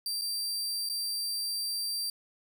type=tone with dropouts; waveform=sawtooth; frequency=4699 Hz; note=D8; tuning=in tune; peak=-28 dBFS; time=0.06-2.1 s; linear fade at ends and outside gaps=2 ms; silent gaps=0.213-0.218 / 0.89-0.897 s; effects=none